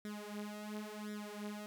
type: tone with flanger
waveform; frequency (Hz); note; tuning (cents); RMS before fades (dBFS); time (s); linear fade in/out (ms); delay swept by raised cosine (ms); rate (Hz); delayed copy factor
sawtooth; 209.8; G#3; +18; -45; 0.05-1.66; 0; 0.54 to 6.34; 0.94; +1
effects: none